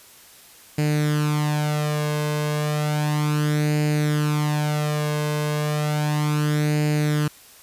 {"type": "tone with flanger", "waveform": "sawtooth", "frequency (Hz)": 150, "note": "D3", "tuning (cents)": 37, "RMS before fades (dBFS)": -22, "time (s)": [0.78, 7.28], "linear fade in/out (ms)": 5, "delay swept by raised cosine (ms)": [0.43, 1.93], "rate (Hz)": 0.33, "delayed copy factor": 0.65, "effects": ["white hiss -48 dBFS RMS until 7.62 s", "resampled to 32000 Hz"]}